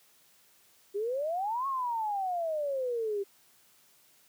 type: exponential two-way sweep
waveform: sine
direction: up then down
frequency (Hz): 390 to 1108.7 to 390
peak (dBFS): -29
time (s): 0.94-3.24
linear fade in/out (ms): 20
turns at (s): 1.67
effects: white hiss -63 dBFS RMS until 4.28 s + high-pass 80 Hz 12 dB/octave